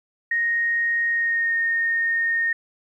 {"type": "tone with pitch glide", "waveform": "sine", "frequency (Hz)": [1864.7, 1842.2], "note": ["A#6", "A#6"], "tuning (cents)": [0, -21], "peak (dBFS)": -19, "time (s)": [0.31, 2.53], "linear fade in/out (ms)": 5, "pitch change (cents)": -21, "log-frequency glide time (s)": [1.09, 1.57], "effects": ["10-bit"]}